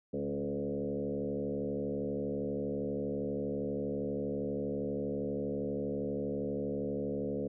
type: tone with frequency modulation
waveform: sine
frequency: 347.5 Hz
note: F4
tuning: 9 cents flat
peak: -32 dBFS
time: 0.13-7.48 s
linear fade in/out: 10 ms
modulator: 72.5 Hz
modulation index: 2.7
effects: none

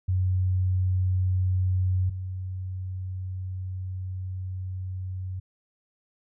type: tone pair in turn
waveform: sine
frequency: 92.5 / 93.02 Hz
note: F#2 / F#2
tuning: 0 / +10 cents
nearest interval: unison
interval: 10 cents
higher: second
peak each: -21 / -30 dBFS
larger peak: first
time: 0.08-2.1 / 2.1-5.4 s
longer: second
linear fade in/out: 10 ms
effects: none

